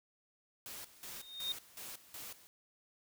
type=noise with tremolo; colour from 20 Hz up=white; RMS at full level=-47 dBFS; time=0.66-2.47 s; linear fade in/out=0 ms; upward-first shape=square; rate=2.7 Hz; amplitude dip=80%
type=tone with exponential growth; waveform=sine; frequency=3692 Hz; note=A#7; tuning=17 cents flat; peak=-32 dBFS; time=1.01-1.52 s; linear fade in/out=1 ms; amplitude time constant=110 ms
effects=none